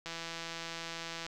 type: click train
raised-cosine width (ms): 0.2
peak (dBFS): -23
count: 201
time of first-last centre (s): 0.06-1.265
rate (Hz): 166
effects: none